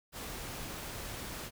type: noise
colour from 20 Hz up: pink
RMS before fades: -42 dBFS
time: 0.12-1.51 s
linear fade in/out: 50 ms
effects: none